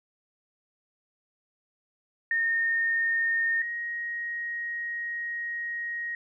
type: tone pair in turn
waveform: sine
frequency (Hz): 1834 / 1881.2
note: A#6 / A#6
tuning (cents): -29 / +15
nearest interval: unison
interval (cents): 44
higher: second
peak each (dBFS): -23 / -30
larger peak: first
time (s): 2.31-3.62 / 3.62-6.15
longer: second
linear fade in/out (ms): 2
effects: none